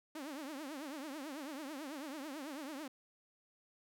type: tone with vibrato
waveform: sawtooth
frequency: 289.4 Hz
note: D4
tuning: 25 cents flat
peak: -39 dBFS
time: 0.15-2.88 s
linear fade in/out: 5 ms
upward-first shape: triangle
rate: 9.1 Hz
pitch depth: 220 cents each way
effects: none